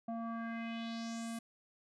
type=tone with low-pass filter sweep; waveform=square; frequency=229.2 Hz; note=A#3; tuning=29 cents flat; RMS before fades=-41 dBFS; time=0.08-1.39 s; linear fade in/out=5 ms; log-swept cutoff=750 to 11000 Hz; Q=3; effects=none